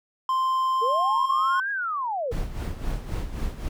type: tone with pitch glide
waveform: triangle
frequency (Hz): 1045 to 1067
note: C6 to C6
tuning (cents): -2 to +34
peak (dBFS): -19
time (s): 0.29-1.6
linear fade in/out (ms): 2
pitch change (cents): +36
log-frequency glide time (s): 0.73-1.22
type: linear two-way sweep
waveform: sine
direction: up then down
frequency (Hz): 428.5 to 1661.2 to 428.5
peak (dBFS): -25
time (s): 0.81-2.33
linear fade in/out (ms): 20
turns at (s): 1.71
type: noise with tremolo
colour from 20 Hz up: brown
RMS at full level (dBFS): -27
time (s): 2.31-3.69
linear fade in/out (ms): 10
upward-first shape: sine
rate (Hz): 3.8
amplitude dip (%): 65
effects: none